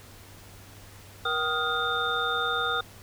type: tone cluster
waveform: sine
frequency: 474 / 768 / 1247 / 1415 / 3623 Hz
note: A#4 / G5 / D#6 / F6 / A7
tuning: +29 / -36 / +3 / +22 / +50 cents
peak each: -34 / -35 / -30 / -29 / -31 dBFS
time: 1.25-2.81 s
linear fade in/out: 5 ms
effects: added 98 Hz sine -50 dBFS peak until 3.02 s + pink hiss -50 dBFS RMS until 3.02 s